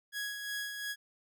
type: tone with tremolo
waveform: sawtooth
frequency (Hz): 1664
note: G#6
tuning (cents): +3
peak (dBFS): -31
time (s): 0.12-0.96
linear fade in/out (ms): 50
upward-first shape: sine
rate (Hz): 2.8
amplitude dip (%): 45
effects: none